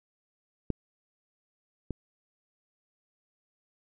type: clicks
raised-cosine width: 3 ms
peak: -15 / -20 dBFS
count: 2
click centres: 0.703 / 1.907 s
effects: none